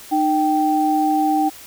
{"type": "tone pair together", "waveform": "sine", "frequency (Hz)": [305.7, 779.3], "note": ["D#4", "G5"], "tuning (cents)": [-30, -10], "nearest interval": "octave + major third", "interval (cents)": 1620, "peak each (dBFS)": [-18, -17], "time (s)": [0.11, 1.5], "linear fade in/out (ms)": 20, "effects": ["white hiss -40 dBFS RMS until 1.66 s"]}